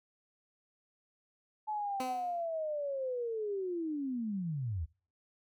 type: linear sweep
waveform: sine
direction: down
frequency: 863 to 71.2 Hz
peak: -33 dBFS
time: 1.67-4.86 s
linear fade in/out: 20 ms
type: tone with exponential decay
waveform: 15% pulse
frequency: 256.4 Hz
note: C4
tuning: 35 cents flat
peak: -27 dBFS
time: 2-2.46 s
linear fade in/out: 1 ms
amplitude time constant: 99 ms
effects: noise-tail reverb RT60 0.4 s tail -24 dB re dry